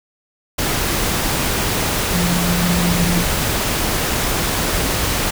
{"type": "tone in noise", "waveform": "sine", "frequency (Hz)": 174.8, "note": "F3", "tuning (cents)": 2, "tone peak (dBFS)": -17, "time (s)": [2.13, 3.23], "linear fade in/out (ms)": 10, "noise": "pink", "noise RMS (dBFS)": -19, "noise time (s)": [0.58, 5.31], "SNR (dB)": -1, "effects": []}